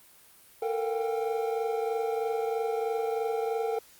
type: tone cluster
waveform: triangle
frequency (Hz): 449.5 / 472.6 / 719 / 794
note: A4 / A#4 / F#5 / G5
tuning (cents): +37 / +24 / -50 / +22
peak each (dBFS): -27 / -34 / -36 / -33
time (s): 0.62-3.79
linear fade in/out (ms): 5
effects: white hiss -56 dBFS RMS until 3.99 s + Opus 32 kbps